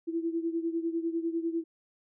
sine beating tone pair, 329.6 / 339.6 Hz, E4 / F4, 0 / -48 cents, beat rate 10 Hz, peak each -30 / -34 dBFS, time 0.07-1.64 s, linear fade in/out 20 ms, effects none

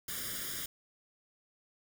white noise with comb filter, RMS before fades -39 dBFS, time 0.08-0.66 s, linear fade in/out 5 ms, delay 0.58 ms, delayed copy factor +0.85, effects none

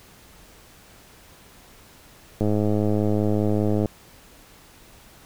click train, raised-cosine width 2 ms, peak -10 dBFS, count 153, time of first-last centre 2.41-3.858 s, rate 105 Hz, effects pink hiss -50 dBFS RMS until 5.25 s

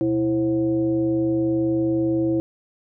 sine tone with frequency modulation, 329.5 Hz, E4, 1 cent flat, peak -18 dBFS, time 0.01-2.4 s, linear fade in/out 0 ms, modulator 203 Hz, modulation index 0.63, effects none

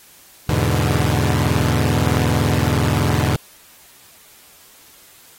sawtooth chord, E dominant seventh, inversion none, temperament equal, 82.41 / 103.83 / 123.47 / 146.83 Hz, E2 / G#2 / B2 / D3, 0 / 0 / 0 / 0 cents, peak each -17 dBFS, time 0.49-3.36 s, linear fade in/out 0 ms, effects white hiss -47 dBFS RMS until 5.38 s + AAC 48 kbps

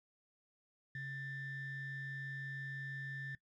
triangle ring-modulated tone, 820 Hz, G#5, 22 cents flat, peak -35 dBFS, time 0.95-3.35 s, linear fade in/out 2 ms, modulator 957 Hz, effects noise-tail reverb RT60 0.1 s tail -21 dB re dry + tanh soft clip ceiling -37 dBFS

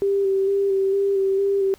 sine tone with vibrato, 392 Hz, G4, in tune, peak -17 dBFS, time 0.02-1.74 s, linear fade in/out 0 ms, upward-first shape square, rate 2.2 Hz, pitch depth 20 cents each way, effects pink hiss -53 dBFS RMS until 1.78 s

